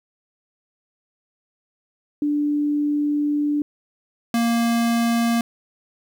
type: tone pair in turn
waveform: sine / square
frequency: 293.7 / 233.1 Hz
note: D4 / A#3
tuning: 0 / 0 cents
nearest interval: major third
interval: 400 cents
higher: first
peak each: -18 dBFS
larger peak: neither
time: 2.22-3.62 / 4.34-5.41 s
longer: first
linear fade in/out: 2 ms
effects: 10-bit